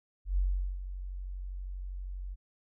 sine tone with ADSR envelope, 46.25 Hz, F#1, in tune, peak -24 dBFS, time 0.25-2.36 s, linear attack 120 ms, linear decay 410 ms, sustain -12 dB, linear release 32 ms, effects none

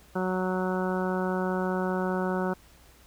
harmonic tone, 185 Hz, F#3, in tune, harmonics 1 / 2 / 3 / 4 / 5 / 6 / 7 / 8, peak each -29 / -31 / -34 / -37 / -36 / -42 / -39 / -38 dBFS, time 0.15-2.54 s, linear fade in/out 10 ms, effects added 60 Hz sine -57 dBFS peak until 3.06 s + pink hiss -57 dBFS RMS until 3.06 s

